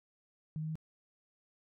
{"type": "tone with pitch steps", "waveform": "sine", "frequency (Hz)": [155.56, 156.82, 158.1], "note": ["D#3", "D#3", "D#3"], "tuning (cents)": [0, 14, 28], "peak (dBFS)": -35, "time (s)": [0.56, 0.755], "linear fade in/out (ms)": 0, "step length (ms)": 65, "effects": []}